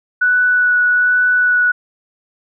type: tone with vibrato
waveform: sine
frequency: 1478 Hz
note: F#6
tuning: 2 cents flat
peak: -10 dBFS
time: 0.21-1.72 s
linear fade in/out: 10 ms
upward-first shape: sine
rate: 1.2 Hz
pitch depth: 10 cents each way
effects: none